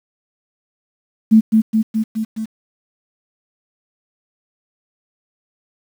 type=tone with echo; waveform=sine; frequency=220 Hz; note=A3; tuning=in tune; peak=-5 dBFS; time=1.31-1.41 s; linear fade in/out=20 ms; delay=210 ms; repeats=5; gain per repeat=-3 dB; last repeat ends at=2.46 s; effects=7-bit